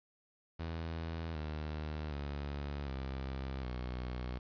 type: tone with pitch steps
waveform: sawtooth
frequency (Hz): 82 / 76.51 / 71.39 / 66.6 / 62.14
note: E2 / D#2 / D2 / C2 / B1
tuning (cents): -9 / -29 / -48 / +31 / +11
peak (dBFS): -34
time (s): 0.59-4.39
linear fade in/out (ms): 10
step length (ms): 760
effects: resampled to 11025 Hz + 10-bit